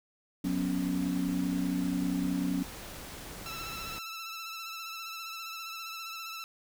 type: noise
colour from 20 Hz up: pink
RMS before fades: -44 dBFS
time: 0.44-3.99 s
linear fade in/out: 5 ms
type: chord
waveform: sine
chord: F# suspended fourth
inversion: none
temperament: equal with one note detuned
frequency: 181.82 / 246.9 / 277.2 Hz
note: F#3 / B3 / C#4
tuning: -30 / 0 / 0 cents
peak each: -32 / -35 / -31 dBFS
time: 0.44-2.63 s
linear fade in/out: 5 ms
type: tone with vibrato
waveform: 15% pulse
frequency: 1326 Hz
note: E6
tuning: 10 cents sharp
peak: -32 dBFS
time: 3.46-6.44 s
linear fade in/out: 0 ms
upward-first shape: sine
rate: 15 Hz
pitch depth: 34 cents each way
effects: none